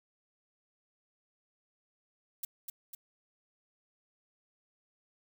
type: noise with echo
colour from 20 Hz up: violet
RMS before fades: -36 dBFS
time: 2.43-2.45 s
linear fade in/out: 5 ms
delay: 250 ms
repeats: 2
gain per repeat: -4 dB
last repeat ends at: 2.95 s
effects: none